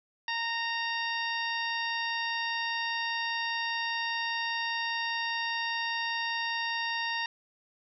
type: harmonic tone with a mistuned harmonic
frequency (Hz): 925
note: A#5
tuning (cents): -14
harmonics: 1 / 2 / 3 / 4 / 5 / 6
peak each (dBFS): -35 / -33 / -37 / -39 / -42 / -43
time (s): 0.28-7.26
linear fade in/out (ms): 2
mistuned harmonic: 5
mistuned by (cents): +17
effects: none